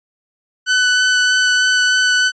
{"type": "tone with vibrato", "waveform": "sawtooth", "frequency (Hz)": 1499, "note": "F#6", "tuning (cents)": 22, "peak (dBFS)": -8, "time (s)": [0.66, 2.32], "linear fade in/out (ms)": 50, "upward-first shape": "sine", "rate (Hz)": 3.2, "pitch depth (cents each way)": 9, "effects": ["resampled to 16000 Hz"]}